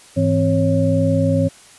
sine tone cluster, 102.2 / 164 / 263.2 / 551 Hz, G#2 / E3 / C4 / C#5, -27 / -9 / +10 / -11 cents, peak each -19 dBFS, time 0.16-1.49 s, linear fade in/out 20 ms, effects white hiss -45 dBFS RMS until 1.78 s + resampled to 24000 Hz

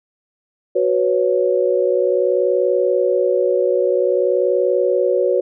sine chord, F# suspended fourth, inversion none, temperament equal, 370 / 493.9 / 554.4 Hz, F#4 / B4 / C#5, 0 / 0 / 0 cents, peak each -18 dBFS, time 0.75-5.41 s, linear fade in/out 10 ms, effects none

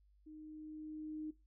sine tone with level ramp, 308.5 Hz, D#4, 15 cents flat, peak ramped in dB -51 to -40 dBFS, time 0.26-1.31 s, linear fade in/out 10 ms, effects noise-tail reverb RT60 0.2 s tail -17 dB re dry + added 50 Hz sine -66 dBFS peak until 1.46 s

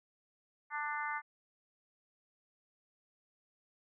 harmonic tone, 296 Hz, D4, 14 cents sharp, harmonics 3 / 4 / 5 / 6 / 7, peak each -40 / -41 / -42 / -43 / -43 dBFS, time 0.7-1.22 s, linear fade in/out 50 ms, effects none

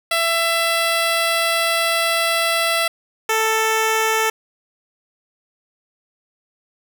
10% pulse tone pair in turn, 668 / 441.8 Hz, E5 / A4, +23 / +7 cents, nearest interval perfect fifth, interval 716 cents, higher first, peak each -8 dBFS, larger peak neither, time 0.11-2.88 / 3.29-4.3 s, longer first, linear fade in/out 5 ms, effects none

